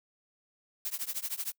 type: noise with tremolo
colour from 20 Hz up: blue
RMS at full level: -32 dBFS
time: 0.85-1.52 s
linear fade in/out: 0 ms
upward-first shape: triangle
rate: 13 Hz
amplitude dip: 100%
effects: noise-tail reverb RT60 0.1 s tail -26 dB re dry